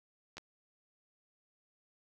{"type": "clicks", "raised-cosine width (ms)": 0.2, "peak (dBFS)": -28, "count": 2, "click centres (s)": [0.37, 0.381], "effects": []}